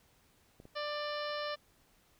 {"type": "clicks", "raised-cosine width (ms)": 2, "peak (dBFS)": -39, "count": 2, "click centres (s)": [0.601, 0.654]}
{"type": "harmonic tone", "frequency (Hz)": 592, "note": "D5", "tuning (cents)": 14, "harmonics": [1, 2, 3, 4, 5, 6, 7, 8, 9], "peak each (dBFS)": [-38, -41, -44, -50, -47, -51, -48, -53, -50], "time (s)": [0.75, 1.56], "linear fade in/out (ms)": 20}
{"effects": ["pink hiss -68 dBFS RMS until 2.19 s"]}